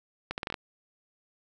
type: accelerating click train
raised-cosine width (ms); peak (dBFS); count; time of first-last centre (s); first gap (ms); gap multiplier
0.3; -16; 7; 0.31-0.542; 69; 0.76
effects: none